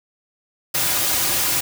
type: noise with comb filter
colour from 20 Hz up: white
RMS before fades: -20 dBFS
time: 0.74-1.61 s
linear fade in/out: 10 ms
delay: 4.5 ms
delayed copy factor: -0.65
effects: none

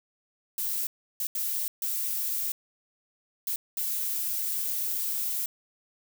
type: noise bursts at uneven times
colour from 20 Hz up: violet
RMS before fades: -30 dBFS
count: 6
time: 0.58-0.87 / 1.2-1.27 / 1.35-1.68 / 1.82-2.52 / 3.47-3.56 / 3.77-5.46 s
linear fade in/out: 2 ms
effects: none

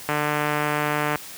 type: click train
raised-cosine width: 0.5 ms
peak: -8 dBFS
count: 160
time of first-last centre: 0.09-1.157 s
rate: 149 Hz
effects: white hiss -39 dBFS RMS until 1.37 s + high-pass 60 Hz 12 dB/octave

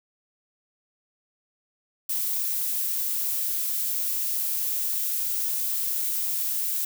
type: noise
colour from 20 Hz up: violet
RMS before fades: -27 dBFS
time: 2.09-6.85 s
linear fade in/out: 5 ms
effects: none

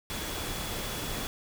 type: tone in noise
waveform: sine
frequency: 3397 Hz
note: G#7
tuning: 38 cents sharp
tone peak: -44 dBFS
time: 0.1-1.27 s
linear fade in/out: 0 ms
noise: pink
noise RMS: -35 dBFS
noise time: 0.1-1.27 s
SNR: -12 dB
effects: none

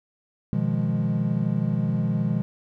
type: chord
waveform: triangle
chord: F half-diminished seventh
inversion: second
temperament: equal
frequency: 123.47 / 155.56 / 174.61 / 207.7 Hz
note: Cb3 / Eb3 / F3 / Ab3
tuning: 0 / 0 / 0 / 0 cents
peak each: -25 dBFS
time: 0.53-2.42 s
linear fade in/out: 0 ms
effects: none

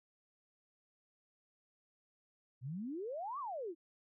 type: exponential two-way sweep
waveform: sine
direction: up then down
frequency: 116.54 to 1198 to 308.6 Hz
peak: -39 dBFS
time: 2.61-3.75 s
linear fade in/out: 50 ms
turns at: 3.39 s
effects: none

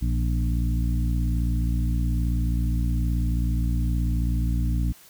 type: harmonic tone with a mistuned harmonic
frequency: 58.9 Hz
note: A#1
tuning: 19 cents sharp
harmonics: 1 / 2 / 3 / 4 / 5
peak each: -22 / -28 / -32 / -34 / -36 dBFS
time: 0.01-4.93 s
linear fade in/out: 20 ms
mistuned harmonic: 3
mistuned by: -35 cents
effects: white hiss -51 dBFS RMS until 5.09 s

